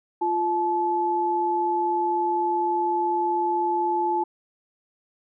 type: tone pair together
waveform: sine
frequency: 347.7 / 864.1 Hz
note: F4 / A5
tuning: -8 / -32 cents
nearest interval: octave + major third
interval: 1576 cents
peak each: -26 / -22 dBFS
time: 0.21-4.24 s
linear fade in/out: 10 ms
effects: none